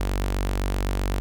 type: tone with notch filter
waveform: sawtooth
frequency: 47.76 Hz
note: G1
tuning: 44 cents flat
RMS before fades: -25 dBFS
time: 0-1.2 s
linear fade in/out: 0 ms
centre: 140 Hz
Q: 1.5
effects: none